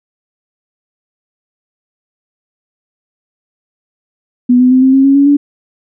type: tone with pitch steps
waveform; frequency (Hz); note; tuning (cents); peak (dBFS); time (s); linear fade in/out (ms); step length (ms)
sine; 246.9 / 252.2 / 257.7 / 263.2 / 268.9 / 274.7 / 280.7 / 286.7; B3 / B3 / C4 / C4 / C4 / C#4 / C#4 / D4; 0 / +36 / -26 / +10 / +47 / -16 / +22 / -42; -4; 4.49-5.37; 10; 110
effects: none